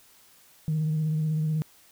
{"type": "tone with vibrato", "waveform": "sine", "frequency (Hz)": 155.56, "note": "D#3", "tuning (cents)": 0, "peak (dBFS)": -22, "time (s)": [0.68, 1.62], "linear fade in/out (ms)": 0, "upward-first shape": "sine", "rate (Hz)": 16, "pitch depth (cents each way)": 30, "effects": ["tanh soft clip ceiling -20 dBFS", "white hiss -57 dBFS RMS until 1.91 s"]}